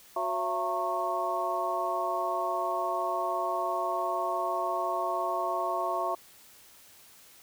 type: harmonic tone with a mistuned harmonic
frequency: 182.7 Hz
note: F#3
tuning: 22 cents flat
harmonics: 2 / 3 / 4 / 5 / 6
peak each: -37 / -40 / -31 / -35 / -32 dBFS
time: 0.16-6.15 s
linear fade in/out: 5 ms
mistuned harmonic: 4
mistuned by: -140 cents
effects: white hiss -55 dBFS RMS until 7.42 s